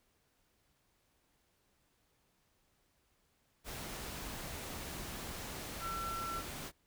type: tone in noise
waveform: sine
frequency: 1350 Hz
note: E6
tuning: 41 cents sharp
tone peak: -38 dBFS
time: 5.8-6.43 s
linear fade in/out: 50 ms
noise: pink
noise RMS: -44 dBFS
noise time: 3.64-6.72 s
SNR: +3 dB
effects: pink hiss -75 dBFS RMS until 6.86 s